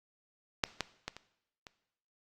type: clicks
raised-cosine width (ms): 0.2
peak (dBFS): -9 / -14 / -19 / -28 / -29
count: 5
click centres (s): 0.638 / 0.807 / 1.08 / 1.166 / 1.668
effects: noise-tail reverb RT60 0.8 s tail -17 dB re dry + Opus 48 kbps